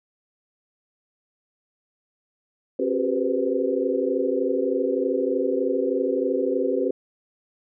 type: tone cluster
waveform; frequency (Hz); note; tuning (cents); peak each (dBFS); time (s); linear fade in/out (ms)
sine; 268.9 / 369.8 / 402.4 / 488.7 / 512; C4 / F#4 / G4 / B4 / C5; +47 / -1 / +45 / -18 / -38; -27; 2.79-6.91; 5
effects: none